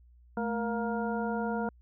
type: harmonic tone with a mistuned harmonic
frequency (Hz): 234.8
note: A#3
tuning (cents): +13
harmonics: 1 / 2 / 3 / 4 / 6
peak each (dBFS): -32 / -35 / -37 / -38 / -40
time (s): 0.37-1.69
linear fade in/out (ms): 2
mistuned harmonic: 1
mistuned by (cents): -130
effects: added 60 Hz sine -55 dBFS peak until 1.81 s